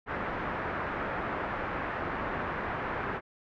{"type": "low-pass noise", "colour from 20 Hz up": "white", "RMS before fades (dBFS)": -34, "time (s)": [0.06, 3.21], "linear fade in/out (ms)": 50, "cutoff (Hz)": 1700, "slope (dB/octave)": 24, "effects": []}